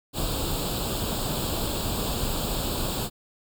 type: noise with comb filter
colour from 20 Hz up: pink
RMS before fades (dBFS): -28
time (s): 0.13-3.1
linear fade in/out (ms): 50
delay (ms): 0.25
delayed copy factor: +0.8
effects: none